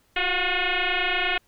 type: tone with frequency modulation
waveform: sine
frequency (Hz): 375.3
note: F#4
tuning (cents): +25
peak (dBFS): -21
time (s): 0.16-1.38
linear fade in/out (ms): 5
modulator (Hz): 361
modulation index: 7.9
effects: pink hiss -64 dBFS RMS until 1.47 s